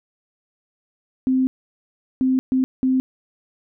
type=tone bursts at uneven times; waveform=sine; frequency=259.8 Hz; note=C4; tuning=12 cents flat; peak=-15 dBFS; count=4; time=1.27-1.47 / 2.21-2.39 / 2.52-2.64 / 2.83-3 s; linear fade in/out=0 ms; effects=none